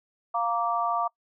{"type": "chord", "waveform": "sine", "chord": "Bb major", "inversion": "second", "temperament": "just", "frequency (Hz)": [699.2, 932.3, 1165.4], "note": ["F5", "Bb5", "D6"], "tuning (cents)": [2, 0, -14], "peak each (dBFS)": [-28, -30, -27], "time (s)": [0.34, 1.08], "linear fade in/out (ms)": 10, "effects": ["noise-tail reverb RT60 0.1 s tail -24 dB re dry"]}